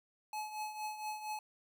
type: tone with tremolo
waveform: square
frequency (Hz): 854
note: G#5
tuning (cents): +48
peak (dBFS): -37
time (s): 0.33-1.39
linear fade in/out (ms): 2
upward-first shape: triangle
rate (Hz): 4.3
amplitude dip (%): 70
effects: none